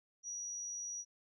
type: tone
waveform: sine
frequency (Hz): 5800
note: F#8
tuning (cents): -35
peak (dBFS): -40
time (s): 0.23-1.05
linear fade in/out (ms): 50
effects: none